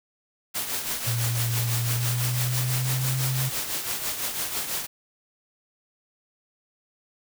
white noise with tremolo, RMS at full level -27 dBFS, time 0.54-4.87 s, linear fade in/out 20 ms, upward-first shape triangle, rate 6 Hz, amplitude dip 60%
sine tone with pitch glide, 117.8 to 130.71 Hz, A#2 to C3, +19 to -1 cents, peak -24 dBFS, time 1.06-3.5 s, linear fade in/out 20 ms, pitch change +180 cents, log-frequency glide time 1.74-3.16 s
effects none

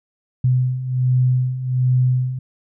sine beating tone pair, 126.1 / 127.4 Hz, B2 / C3, +36 / -46 cents, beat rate 1.3 Hz, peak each -21 / -16 dBFS, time 0.44-2.39 s, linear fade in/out 5 ms, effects none

